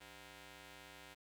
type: ring-modulated tone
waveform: 5% pulse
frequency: 223.3 Hz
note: A3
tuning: 26 cents sharp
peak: -40 dBFS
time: 0-1.15 s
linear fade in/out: 20 ms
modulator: 1180 Hz
effects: none